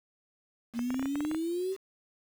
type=exponential sweep; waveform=sine; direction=up; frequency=230.2 to 392 Hz; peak=-29 dBFS; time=0.73-1.77 s; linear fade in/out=50 ms
type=clicks; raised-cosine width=0.5 ms; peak=-23 dBFS; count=11; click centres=0.792 / 0.905 / 0.944 / 0.995 / 1.027 / 1.057 / 1.156 / 1.206 / 1.25 / 1.314 / 1.347 s
effects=8-bit